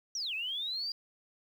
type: linear two-way sweep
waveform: sine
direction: down then up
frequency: 5920 to 2489 to 4833 Hz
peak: -33 dBFS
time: 0.15-0.92 s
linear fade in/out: 2 ms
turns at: 0.34 s
effects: 10-bit